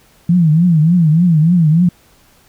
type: tone with vibrato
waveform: sine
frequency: 165.1 Hz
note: E3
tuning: 3 cents sharp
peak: -7 dBFS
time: 0.29-1.89 s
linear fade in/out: 5 ms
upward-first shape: triangle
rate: 3.4 Hz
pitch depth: 180 cents each way
effects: pink hiss -50 dBFS RMS until 2.48 s